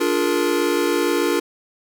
square chord, Bb dominant seventh, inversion first, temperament just, 291.4 / 349.6 / 419.5 / 466.2 Hz, D4 / F4 / Ab4 / Bb4, -13 / +2 / +17 / 0 cents, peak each -24 / -22 / -26 / -24 dBFS, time 0-1.4 s, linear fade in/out 10 ms, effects none

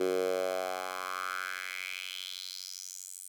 10% pulse tone with high-pass filter sweep, 92.5 Hz, F#2, in tune, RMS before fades -36 dBFS, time 0-3.28 s, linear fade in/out 5 ms, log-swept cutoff 370 to 9000 Hz, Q 3.9, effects none

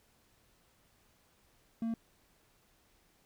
triangle tone, 227.7 Hz, A#3, 40 cents flat, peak -30 dBFS, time 1.82-1.94 s, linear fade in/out 2 ms, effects pink hiss -69 dBFS RMS until 3.25 s

